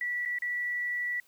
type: tone with dropouts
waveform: sine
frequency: 1952 Hz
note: B6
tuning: 21 cents flat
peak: -29 dBFS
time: 0.01-1.2 s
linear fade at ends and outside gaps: 2 ms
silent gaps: 0.252-0.258 / 0.386-0.421 s
effects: white hiss -64 dBFS RMS until 1.27 s